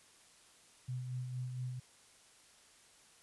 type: tone with tremolo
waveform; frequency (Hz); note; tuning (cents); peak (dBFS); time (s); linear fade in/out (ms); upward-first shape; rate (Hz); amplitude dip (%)
sine; 126.3; B2; +39; -36; 0.88-1.8; 10; sine; 4.3; 40
effects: white hiss -63 dBFS RMS until 3.22 s + resampled to 24000 Hz